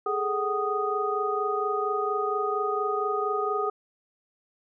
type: tone cluster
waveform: sine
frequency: 411.9 / 436.2 / 753 / 1241 Hz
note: G#4 / A4 / F#5 / D#6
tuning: -14 / -15 / +30 / -5 cents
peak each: -29 / -33 / -32 / -28 dBFS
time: 0.06-3.7 s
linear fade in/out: 5 ms
effects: none